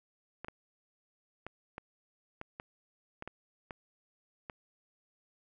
clicks, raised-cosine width 0.5 ms, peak -26 dBFS, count 10, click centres 0.446 / 0.484 / 1.466 / 1.781 / 2.414 / 2.599 / 3.224 / 3.276 / 3.708 / 4.498 s, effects none

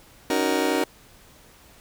30% pulse chord, D# minor seventh, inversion third, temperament just, 280 / 311.1 / 373.4 / 466.7 Hz, C#4 / D#4 / F#4 / A#4, +18 / 0 / +16 / +2 cents, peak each -24 dBFS, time 0.3-0.84 s, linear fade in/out 2 ms, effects pink hiss -52 dBFS RMS until 1.8 s

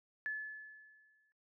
sine tone with exponential decay, 1725 Hz, A6, 35 cents flat, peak -34 dBFS, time 0.26-1.32 s, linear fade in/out 0 ms, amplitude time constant 230 ms, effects noise-tail reverb RT60 0.2 s tail -24 dB re dry

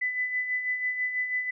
sine tone with tremolo, 2000 Hz, B6, 21 cents sharp, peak -24 dBFS, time 0.01-1.51 s, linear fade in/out 10 ms, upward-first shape sine, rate 6.1 Hz, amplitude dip 55%, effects none

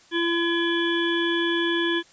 harmonic tone, 338.9 Hz, E4, 48 cents sharp, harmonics 1 / 3 / 5 / 7 / 9 / 10, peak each -23 / -33 / -27 / -39 / -35 / -29 dBFS, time 0.11-2.03 s, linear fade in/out 50 ms, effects white hiss -54 dBFS RMS until 2.12 s + resampled to 16000 Hz

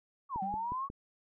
sine linear two-way sweep, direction down then up, 1167 to 749 to 1130 Hz, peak -33 dBFS, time 0.29-0.89 s, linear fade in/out 50 ms, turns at 0.42 s
click train, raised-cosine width 3 ms, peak -30 dBFS, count 4, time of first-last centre 0.36-0.901 s, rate 5.55 Hz
triangle tone with exponential decay, 194.6 Hz, G3, 12 cents flat, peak -34 dBFS, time 0.42-0.77 s, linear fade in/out 5 ms, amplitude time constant 76 ms
effects none

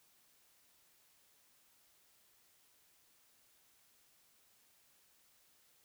silence, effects white hiss -70 dBFS RMS until 5.84 s

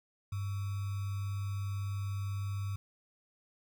sine tone with sample-and-hold, 99.1 Hz, G2, 19 cents sharp, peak -33 dBFS, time 0.32-2.76 s, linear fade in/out 5 ms, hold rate 1225 Hz, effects none

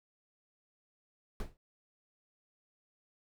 brown noise with exponential decay, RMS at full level -32 dBFS, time 1.4-1.57 s, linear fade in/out 1 ms, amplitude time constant 35 ms, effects none

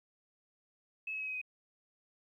sine tone with pitch steps, 2591 / 2570 / 2549 / 2529 / 2509 Hz, E7 / E7 / D#7 / D#7 / D#7, -30 / -45 / +41 / +28 / +14 cents, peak -36 dBFS, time 1.07-1.415 s, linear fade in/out 5 ms, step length 69 ms, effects 12-bit

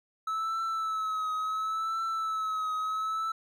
triangle tone with vibrato, 1300 Hz, E6, 24 cents flat, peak -27 dBFS, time 0.27-3.32 s, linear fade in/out 5 ms, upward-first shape triangle, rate 0.71 Hz, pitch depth 50 cents each way, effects none

